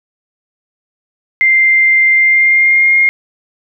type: tone with pitch glide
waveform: sine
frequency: 2093 to 2132 Hz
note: C7 to C7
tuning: 0 to +32 cents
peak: -6 dBFS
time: 1.41-3.09 s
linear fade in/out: 0 ms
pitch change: +32 cents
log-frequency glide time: 2.12-2.97 s
effects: none